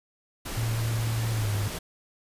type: noise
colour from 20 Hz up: pink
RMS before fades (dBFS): -35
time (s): 0.45-1.79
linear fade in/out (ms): 10
type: tone with pitch glide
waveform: sine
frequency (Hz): 113.5 to 102.88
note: A#2 to G#2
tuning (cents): -46 to -16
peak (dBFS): -25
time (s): 0.57-1.68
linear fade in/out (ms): 5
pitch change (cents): -170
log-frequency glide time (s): 1.32-1.5
effects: resampled to 32000 Hz